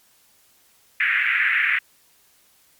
pink band-pass noise, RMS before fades -20 dBFS, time 1-1.79 s, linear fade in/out 5 ms, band 1600 to 2400 Hz, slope 48 dB/octave, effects white hiss -58 dBFS RMS until 2.79 s + MP3 96 kbps

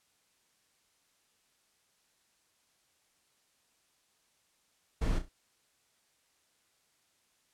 brown noise with echo, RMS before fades -30 dBFS, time 5.01-5.19 s, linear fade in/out 10 ms, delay 33 ms, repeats 3, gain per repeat -9 dB, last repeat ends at 5.289 s, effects white hiss -72 dBFS RMS until 7.53 s + low-pass 10000 Hz 12 dB/octave

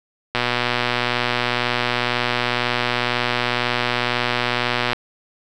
click train, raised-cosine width 0.3 ms, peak -3 dBFS, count 560, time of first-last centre 0.35-4.932 s, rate 122 Hz, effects none

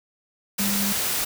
sine tone in noise, 200.7 Hz, G3, 41 cents sharp, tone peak -25 dBFS, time 0.59-0.93 s, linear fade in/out 10 ms, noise white, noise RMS -25 dBFS, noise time 0.58-1.25 s, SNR -3 dB, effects none

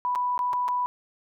sine tone with dropouts, 987.8 Hz, B5, in tune, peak -23 dBFS, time 0.05-0.86 s, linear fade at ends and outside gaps 0 ms, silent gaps 0.151-0.157 / 0.378-0.391 / 0.531-0.535 / 0.681-0.686 s, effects none

